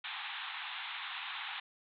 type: band-pass noise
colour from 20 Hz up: white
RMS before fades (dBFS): -42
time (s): 0.04-1.6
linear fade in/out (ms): 5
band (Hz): 770 to 3800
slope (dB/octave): 96
effects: none